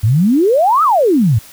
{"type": "exponential two-way sweep", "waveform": "sine", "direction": "up then down", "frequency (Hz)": [98, 1330, 98], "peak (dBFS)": -8, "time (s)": [0.03, 1.39], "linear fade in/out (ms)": 10, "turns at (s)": 0.83, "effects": ["white hiss -39 dBFS RMS until 1.52 s"]}